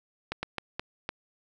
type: slowing click train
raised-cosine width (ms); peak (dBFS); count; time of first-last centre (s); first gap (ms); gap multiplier
0.3; -15; 5; 0.32-1.091; 110; 1.39
effects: none